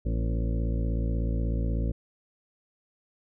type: harmonic tone with a mistuned harmonic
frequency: 56.4 Hz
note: A1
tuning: 44 cents sharp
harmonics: 1 / 2 / 3 / 4 / 5 / 6 / 8 / 9 / 10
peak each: -26 / -32 / -36 / -38 / -40 / -42 / -44 / -45 / -46 dBFS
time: 0.05-1.92 s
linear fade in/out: 10 ms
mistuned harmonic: 4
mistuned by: +66 cents
effects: none